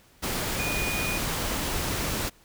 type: tone in noise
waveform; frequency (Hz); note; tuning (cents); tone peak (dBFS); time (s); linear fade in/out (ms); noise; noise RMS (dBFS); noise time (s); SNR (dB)
sine; 2455; D#7; -24; -30; 0.58-1.19; 20; pink; -29; 0.22-2.3; -4
effects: pink hiss -58 dBFS RMS until 2.44 s